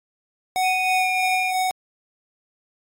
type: tone with tremolo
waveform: square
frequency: 744 Hz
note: F#5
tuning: 9 cents sharp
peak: -19 dBFS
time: 0.56-1.71 s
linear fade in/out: 0 ms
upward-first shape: sine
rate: 3.1 Hz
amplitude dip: 45%
type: tone with pitch glide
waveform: sine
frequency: 2483 to 2412 Hz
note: D#7 to D7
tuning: -4 to +46 cents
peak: -22 dBFS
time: 0.62-1.53 s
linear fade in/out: 50 ms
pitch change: -50 cents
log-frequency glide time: 0.96-1.06 s
effects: AAC 48 kbps